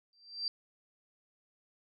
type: tone with exponential growth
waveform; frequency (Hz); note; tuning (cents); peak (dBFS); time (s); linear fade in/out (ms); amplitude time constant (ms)
sine; 4700; D8; +1; -29; 0.13-0.48; 1; 76
effects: none